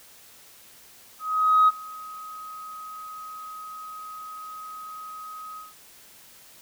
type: tone with ADSR envelope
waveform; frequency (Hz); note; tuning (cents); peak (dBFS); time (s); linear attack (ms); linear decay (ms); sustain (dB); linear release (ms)
sine; 1262; D#6; +24; -12; 1.19-5.74; 490; 28; -24; 170
effects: tanh soft clip ceiling -10 dBFS + white hiss -51 dBFS RMS until 6.61 s